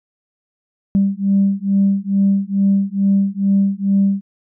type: beating tone pair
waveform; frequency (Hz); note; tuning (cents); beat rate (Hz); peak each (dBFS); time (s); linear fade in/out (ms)
sine; 196 / 198.3; G3 / G3; 0 / +20; 2.3; -15; 0.95-4.21; 0
effects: tanh soft clip ceiling -6 dBFS